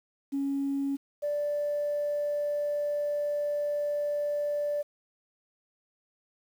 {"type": "tone pair in turn", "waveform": "sine", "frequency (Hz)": [277.2, 585.7], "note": ["C#4", "D5"], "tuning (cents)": [0, -5], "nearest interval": "octave + minor second", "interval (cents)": 1295, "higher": "second", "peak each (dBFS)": [-26, -26], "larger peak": "neither", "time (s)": [[0.32, 0.97], [1.22, 4.83]], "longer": "second", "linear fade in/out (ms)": 20, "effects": ["tanh soft clip ceiling -22 dBFS", "9-bit"]}